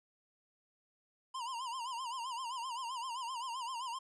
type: tone with vibrato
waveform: square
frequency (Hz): 987.8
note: B5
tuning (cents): 0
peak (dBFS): -39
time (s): 1.34-3.99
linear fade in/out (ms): 10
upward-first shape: sine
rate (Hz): 7.7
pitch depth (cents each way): 130
effects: resampled to 22050 Hz + 12-bit